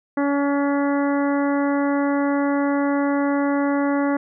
harmonic tone, 283 Hz, C#4, 36 cents sharp, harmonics 1 / 2 / 3 / 4 / 5 / 6 / 7, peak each -19 / -25 / -29 / -31 / -33 / -35 / -36 dBFS, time 0.17-4.17 s, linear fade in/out 5 ms, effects none

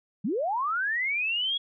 sine linear sweep, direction up, 166.1 to 3360 Hz, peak -25 dBFS, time 0.24-1.58 s, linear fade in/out 10 ms, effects none

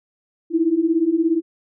sine beating tone pair, 316.1 / 333.1 Hz, D#4 / E4, +27 / +18 cents, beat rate 17 Hz, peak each -20 / -17 dBFS, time 0.5-1.42 s, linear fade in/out 50 ms, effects none

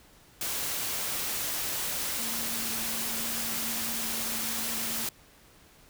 sine tone in noise, 227.4 Hz, A#3, 43 cents flat, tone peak -42 dBFS, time 2.19-5.05 s, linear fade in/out 2 ms, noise white, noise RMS -32 dBFS, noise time 0.41-5.09 s, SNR -13 dB, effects pink hiss -57 dBFS RMS until 5.89 s

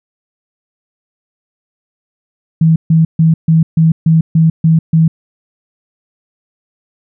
sine tone bursts, 161.7 Hz, E3, 33 cents flat, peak -5 dBFS, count 9, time 2.61-5.08 s, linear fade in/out 5 ms, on 150 ms, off 140 ms, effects none

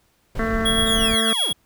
brown noise, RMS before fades -27 dBFS, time 0.35-1.15 s, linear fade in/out 5 ms
harmonic tone, 223.9 Hz, A3, 30 cents sharp, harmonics 1 / 2 / 3 / 5 / 6 / 7 / 8 / 9, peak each -24 / -27 / -29 / -31 / -32 / -32 / -33 / -34 dBFS, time 0.39-1.33 s, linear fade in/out 2 ms
square tone with tremolo, 3322 Hz, G#7, in tune, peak -18 dBFS, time 0.65-1.53 s, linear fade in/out 10 ms, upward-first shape sine, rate 8.1 Hz, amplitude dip 40%
sawtooth linear sweep, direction down, 3741 to 64.4 Hz, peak -27 dBFS, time 0.86-1.53 s, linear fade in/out 10 ms
effects pink hiss -63 dBFS RMS until 1.65 s

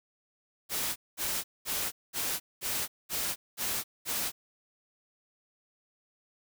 white noise bursts, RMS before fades -32 dBFS, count 8, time 0.69-4.32 s, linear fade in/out 50 ms, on 270 ms, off 210 ms, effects none

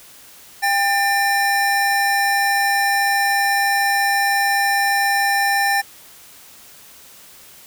square tone pair together, 797 / 1789.2 Hz, G5 / A6, +28 / +28 cents, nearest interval octave + major second, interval 1400 cents, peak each -19 dBFS, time 0.62-5.82 s, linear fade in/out 20 ms, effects white hiss -44 dBFS RMS until 7.66 s

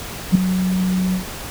sine tone with ADSR envelope, 185 Hz, F#3, in tune, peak -4 dBFS, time 0.32-1.26 s, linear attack 32 ms, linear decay 3 ms, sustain -12 dB, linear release 130 ms, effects pink hiss -31 dBFS RMS until 1.5 s

